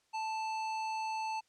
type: tone with hard clipping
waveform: sine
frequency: 880 Hz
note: A5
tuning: in tune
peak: -36 dBFS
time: 0.13-1.41 s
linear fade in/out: 20 ms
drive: 15 dB
effects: white hiss -73 dBFS RMS until 1.48 s + low-pass 7000 Hz 12 dB/octave